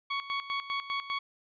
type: tone with tremolo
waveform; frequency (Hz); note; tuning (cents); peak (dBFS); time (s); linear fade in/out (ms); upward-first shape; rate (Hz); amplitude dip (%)
20% pulse; 1115; C#6; +10; -25; 0.1-1.19; 10; square; 5; 75
effects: resampled to 11025 Hz